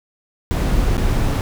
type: noise with dropouts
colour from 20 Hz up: brown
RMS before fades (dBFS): -17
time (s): 0.51-1.41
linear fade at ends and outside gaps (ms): 0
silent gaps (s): 0.968-0.979
effects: none